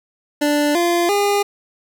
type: tone with pitch steps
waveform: 25% pulse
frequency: 293.7 / 345.3 / 405.9 Hz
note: D4 / F4 / G#4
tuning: 0 / -20 / -40 cents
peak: -11 dBFS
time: 0.41-1.43 s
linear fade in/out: 10 ms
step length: 340 ms
effects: none